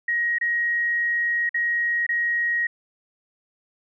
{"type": "tone with dropouts", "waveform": "sine", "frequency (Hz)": 1888, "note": "A#6", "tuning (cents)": 22, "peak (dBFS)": -20, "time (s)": [0.08, 2.67], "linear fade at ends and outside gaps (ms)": 5, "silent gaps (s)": [[0.385, 0.411], [1.493, 1.543], [2.066, 2.09]], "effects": []}